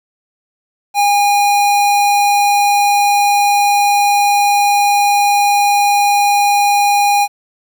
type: tone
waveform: square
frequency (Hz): 815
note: G#5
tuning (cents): -33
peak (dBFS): -10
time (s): 0.94-7.28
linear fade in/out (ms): 50
effects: 8-bit